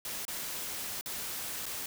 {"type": "noise with dropouts", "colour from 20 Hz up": "white", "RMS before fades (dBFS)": -38, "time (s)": [0.05, 1.86], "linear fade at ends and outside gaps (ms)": 2, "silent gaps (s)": [[0.252, 0.28], [1.011, 1.059], [1.657, 1.663]], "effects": []}